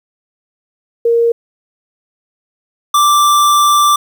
sine / square tone pair in turn, 466.2 / 1174.8 Hz, A#4 / D6, 0 / 0 cents, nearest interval octave + major third, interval 1600 cents, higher second, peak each -8 / -8 dBFS, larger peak neither, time 1.05-1.32 / 2.94-3.96 s, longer second, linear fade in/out 5 ms, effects 8-bit

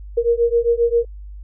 sine beating tone pair, 466.2 / 473.7 Hz, A#4 / A#4, 0 / +28 cents, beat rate 7.5 Hz, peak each -17 dBFS, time 0.17-1.05 s, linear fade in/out 10 ms, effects added 50 Hz sine -32 dBFS peak until 1.43 s

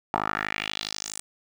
10% pulse tone with band-pass filter sweep, 52.2 Hz, G#1, 10 cents sharp, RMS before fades -31 dBFS, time 0.14-1.2 s, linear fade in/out 0 ms, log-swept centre 940 to 8800 Hz, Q 2.9, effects none

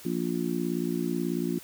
harmonic tone, 58.3 Hz, A#1, 1 cent sharp, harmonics 3 / 4 / 5 / 6, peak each -32 / -32 / -32 / -32 dBFS, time 0.05-1.59 s, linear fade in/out 5 ms, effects white hiss -48 dBFS RMS until 1.63 s

